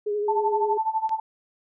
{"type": "tone with vibrato", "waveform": "sine", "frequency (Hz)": 415.3, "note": "G#4", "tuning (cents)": 0, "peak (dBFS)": -23, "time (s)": [0.06, 0.78], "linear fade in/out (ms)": 10, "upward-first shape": "sine", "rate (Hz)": 12, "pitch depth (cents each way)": 28}
{"type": "tone with tremolo", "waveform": "sine", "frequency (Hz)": 882, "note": "A5", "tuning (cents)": 4, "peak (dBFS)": -19, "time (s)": [0.28, 1.2], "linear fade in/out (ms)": 5, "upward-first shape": "sine", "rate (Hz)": 12, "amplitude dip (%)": 85}
{"type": "click", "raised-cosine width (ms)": 0.2, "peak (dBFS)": -26, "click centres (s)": 1.093}
{"effects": []}